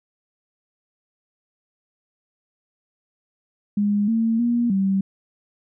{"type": "tone with pitch steps", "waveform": "sine", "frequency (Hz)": [205.3, 226.3, 237.9, 193.7], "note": ["G#3", "A3", "A#3", "G3"], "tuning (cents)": [-20, 49, 35, -20], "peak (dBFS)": -17, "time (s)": [3.77, 5.01], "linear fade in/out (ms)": 5, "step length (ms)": 310, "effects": []}